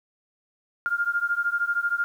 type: beating tone pair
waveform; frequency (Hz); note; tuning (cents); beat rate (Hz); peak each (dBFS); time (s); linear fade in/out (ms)
sine; 1400 / 1413; F6 / F6; +4 / +20; 13; -25 / -26; 0.86-2.04; 0
effects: 9-bit